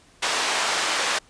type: band-pass noise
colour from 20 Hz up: pink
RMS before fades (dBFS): -24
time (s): 0.22-1.19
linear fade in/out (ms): 10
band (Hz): 720 to 7100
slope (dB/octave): 12
effects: pink hiss -55 dBFS RMS until 1.29 s + resampled to 22050 Hz